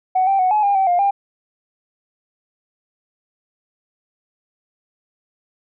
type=tone with pitch steps; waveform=sine; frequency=746 / 782 / 740 / 848 / 805 / 770 / 706 / 798 Hz; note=F#5 / G5 / F#5 / G#5 / G5 / G5 / F5 / G5; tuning=+14 / -4 / 0 / +36 / +46 / -31 / +19 / +31 cents; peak=-12 dBFS; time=0.15-1.11 s; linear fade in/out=10 ms; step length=120 ms; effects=tanh soft clip ceiling -9 dBFS